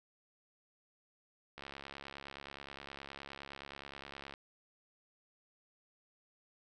click train, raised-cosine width 0.3 ms, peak -30 dBFS, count 193, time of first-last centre 1.58-4.339 s, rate 69.6 Hz, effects none

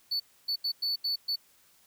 triangle tone bursts at uneven times, 4471 Hz, C#8, 14 cents sharp, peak -26 dBFS, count 6, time 0.11-0.2 / 0.48-0.56 / 0.64-0.72 / 0.82-0.96 / 1.04-1.16 / 1.28-1.36 s, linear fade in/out 10 ms, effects white hiss -63 dBFS RMS until 1.86 s

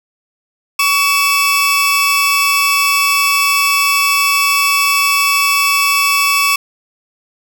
sawtooth tone pair together, 1130.7 / 2634 Hz, C#6 / E7, +34 / -2 cents, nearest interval octave + minor third, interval 1464 cents, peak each -10 dBFS, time 0.79-6.56 s, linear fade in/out 5 ms, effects none

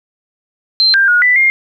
sine tone with pitch steps, 4127 / 1588 / 1445 / 1986 / 2122 Hz, C8 / G6 / F#6 / B6 / C7, -25 / +22 / -41 / +9 / +24 cents, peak -7 dBFS, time 0.8-1.5 s, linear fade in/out 0 ms, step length 140 ms, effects 8-bit

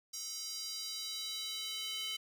square tone with high-pass filter sweep, 434.9 Hz, A4, 20 cents flat, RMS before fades -41 dBFS, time 0.13-2.17 s, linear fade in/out 10 ms, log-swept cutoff 5600 to 3000 Hz, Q 3.6, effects none

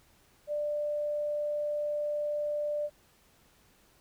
sine tone, 592 Hz, D5, 14 cents sharp, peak -29 dBFS, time 0.47-2.9 s, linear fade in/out 50 ms, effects pink hiss -64 dBFS RMS until 4 s

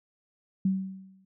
sine tone with exponential decay, 190.7 Hz, G3, 47 cents flat, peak -20 dBFS, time 0.65-1.25 s, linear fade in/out 5 ms, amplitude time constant 130 ms, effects none

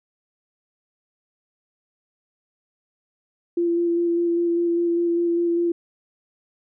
sine tone with vibrato, 342.1 Hz, F4, 36 cents flat, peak -18 dBFS, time 3.57-5.72 s, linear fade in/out 5 ms, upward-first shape square, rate 5 Hz, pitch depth 11 cents each way, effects none

